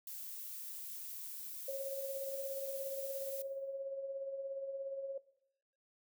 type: noise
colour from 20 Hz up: violet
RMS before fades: -46 dBFS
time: 0.07-3.42 s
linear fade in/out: 2 ms
type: tone with tremolo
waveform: sine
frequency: 545 Hz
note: C#5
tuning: 29 cents flat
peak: -36 dBFS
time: 1.68-5.18 s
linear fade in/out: 5 ms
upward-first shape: triangle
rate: 17 Hz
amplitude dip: 45%
effects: noise-tail reverb RT60 0.8 s tail -19 dB re dry